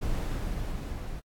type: noise with level ramp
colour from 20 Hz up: brown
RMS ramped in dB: -28 to -37 dBFS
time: 0.01-1.21 s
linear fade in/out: 20 ms
effects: AAC 64 kbps